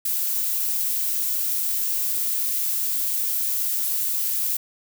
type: noise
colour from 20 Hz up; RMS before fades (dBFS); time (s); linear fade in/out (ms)
violet; -24; 0.05-4.57; 5
effects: none